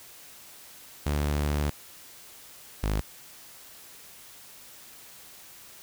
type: tone pair in turn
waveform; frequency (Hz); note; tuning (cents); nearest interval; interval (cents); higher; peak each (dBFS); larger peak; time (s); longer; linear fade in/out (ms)
sawtooth; 73.42 / 51.92; D2 / G#1; 0 / 0; tritone; 600; first; -21; neither; 1.06-1.7 / 2.83-3.01; first; 5
effects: white hiss -49 dBFS RMS until 5.82 s